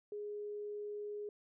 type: tone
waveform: sine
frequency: 415.3 Hz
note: G#4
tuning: in tune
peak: -40 dBFS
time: 0.12-1.29 s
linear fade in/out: 2 ms
effects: none